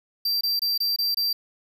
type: tone bursts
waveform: square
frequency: 4702 Hz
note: D8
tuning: 1 cent sharp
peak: -22 dBFS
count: 6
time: 0.25-1.33 s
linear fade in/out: 5 ms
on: 160 ms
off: 24 ms
effects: none